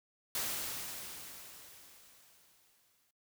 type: noise with exponential decay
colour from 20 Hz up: white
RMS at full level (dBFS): -35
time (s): 0.35-3.11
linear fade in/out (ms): 2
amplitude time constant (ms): 600
effects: noise-tail reverb RT60 0.2 s tail -23 dB re dry